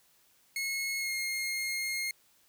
sawtooth tone with pitch glide, 2174 to 2138 Hz, C#7 to C7, -34 to +37 cents, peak -28 dBFS, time 0.56-2.11 s, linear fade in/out 2 ms, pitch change -29 cents, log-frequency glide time 0.99-1.13 s, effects white hiss -66 dBFS RMS until 2.48 s

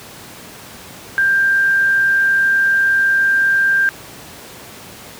sine tone, 1587 Hz, G6, 21 cents sharp, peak -11 dBFS, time 1.18-3.89 s, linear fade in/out 0 ms, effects pink hiss -36 dBFS RMS until 5.19 s + high-pass 100 Hz 12 dB/octave

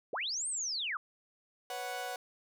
sine linear two-way sweep, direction up then down, 323 to 8780 to 1115 Hz, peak -33 dBFS, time 0.13-0.97 s, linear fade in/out 2 ms, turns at 0.48 s
sawtooth chord, B suspended second, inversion none, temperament equal, 493.9 / 554.4 / 740 Hz, B4 / C#5 / F#5, 0 / 0 / 0 cents, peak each -40 / -41 / -35 dBFS, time 1.7-2.16 s, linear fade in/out 2 ms
effects none

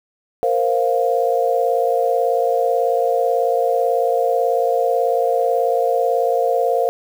sine chord, Bb suspended second, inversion none, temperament just, 466.2 / 524.4 / 699.2 Hz, Bb4 / C5 / F5, 0 / +4 / +2 cents, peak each -19 dBFS, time 0.43-6.89 s, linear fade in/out 0 ms, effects 7-bit

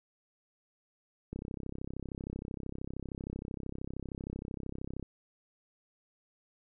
click train, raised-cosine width 3 ms, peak -26 dBFS, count 123, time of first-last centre 1.33-5.027 s, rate 33 Hz, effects none

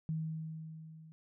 sine tone with level ramp, 159 Hz, D#3, 38 cents sharp, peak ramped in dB -32 to -52 dBFS, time 0.09-1.12 s, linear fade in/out 0 ms, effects none

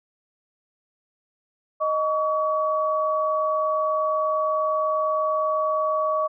sine tone pair together, 622.3 / 1132.1 Hz, D#5 / C#6, 0 / +36 cents, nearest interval minor seventh, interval 1036 cents, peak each -23 dBFS, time 1.8-6.28 s, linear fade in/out 20 ms, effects none

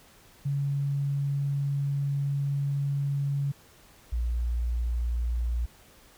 sine tone pair in turn, 140.6 / 59.12 Hz, C#3 / A#1, +25 / +25 cents, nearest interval octave + minor third, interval 1500 cents, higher first, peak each -25 / -25 dBFS, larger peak neither, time 0.45-3.52 / 4.12-5.66 s, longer first, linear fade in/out 10 ms, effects pink hiss -56 dBFS RMS until 6.17 s

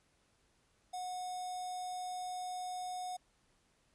square tone with notch filter, 730 Hz, F#5, 24 cents flat, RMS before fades -41 dBFS, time 0.93-3.17 s, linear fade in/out 10 ms, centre 2000 Hz, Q 0.64, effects pink hiss -73 dBFS RMS until 3.94 s + resampled to 24000 Hz

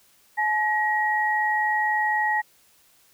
sine tone pair together, 854.8 / 1898 Hz, G#5 / A#6, +50 / +31 cents, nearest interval octave + major second, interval 1381 cents, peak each -23 dBFS, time 0.37-2.42 s, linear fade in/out 20 ms, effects white hiss -59 dBFS RMS until 3.13 s

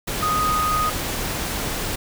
sine tone in noise, 1244.5 Hz, D#6, in tune, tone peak -19 dBFS, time 0.22-0.9 s, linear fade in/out 10 ms, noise pink, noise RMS -26 dBFS, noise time 0.07-1.96 s, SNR +4 dB, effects none

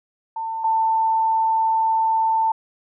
sine tone pair in turn, 897 / 891.8 Hz, A5 / A5, +33 / +23 cents, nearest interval unison, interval 10 cents, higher first, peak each -24 / -16 dBFS, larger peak second, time 0.36-0.64 / 0.64-2.52 s, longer second, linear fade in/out 5 ms, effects none

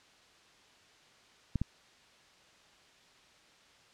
clicks, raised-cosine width 5 ms, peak -18 dBFS, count 2, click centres 1.557 / 1.616 s, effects white hiss -61 dBFS RMS until 3.93 s + low-pass 5000 Hz 12 dB/octave

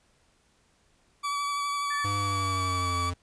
40% pulse tone with vibrato, 1146 Hz, D6, 43 cents flat, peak -27 dBFS, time 1.23-3.11 s, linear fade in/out 20 ms, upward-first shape sine, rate 12 Hz, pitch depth 15 cents each way
sine tone, 1754 Hz, A6, 6 cents flat, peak -32 dBFS, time 1.9-2.05 s, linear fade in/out 10 ms
square tone with pitch glide, 100.2 to 88.24 Hz, G2 to F2, +38 to +18 cents, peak -31 dBFS, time 2.04-3.14 s, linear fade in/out 10 ms, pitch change -220 cents, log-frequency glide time 2.19-2.98 s
effects pink hiss -66 dBFS RMS until 3.22 s + resampled to 22050 Hz

